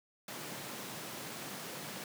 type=high-pass noise; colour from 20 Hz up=pink; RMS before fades=-44 dBFS; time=0.28-2.04 s; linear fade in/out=2 ms; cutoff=140 Hz; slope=24 dB/octave; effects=none